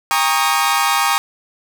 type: chord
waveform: sawtooth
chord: Eb dominant seventh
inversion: first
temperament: equal with one note detuned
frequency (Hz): 803.7 / 932.3 / 1108.7 / 1244.5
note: G5 / Bb5 / Db6 / Eb6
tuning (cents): +43 / 0 / 0 / 0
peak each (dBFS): -16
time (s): 0.11-1.18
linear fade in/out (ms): 0
effects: none